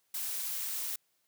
blue noise, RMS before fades -36 dBFS, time 0.14-0.96 s, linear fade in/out 5 ms, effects white hiss -75 dBFS RMS until 1.27 s + high-pass 100 Hz 12 dB/octave

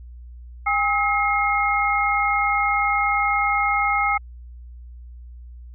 sine tone cluster, 809 / 1281 / 2144 Hz, G#5 / E6 / C7, -46 / -50 / +42 cents, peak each -22 dBFS, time 0.66-4.18 s, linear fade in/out 10 ms, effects added 60 Hz sine -37 dBFS peak until 5.74 s

